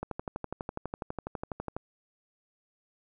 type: click train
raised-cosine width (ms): 1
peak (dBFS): -20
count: 22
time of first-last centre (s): 0.03-1.766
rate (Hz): 12.1
effects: none